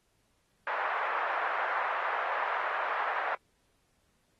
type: band-pass noise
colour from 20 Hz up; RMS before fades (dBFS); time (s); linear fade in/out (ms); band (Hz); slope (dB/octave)
white; -32; 0.67-3.35; 2; 630 to 1600; 24
effects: pink hiss -73 dBFS RMS until 4.39 s + AAC 32 kbps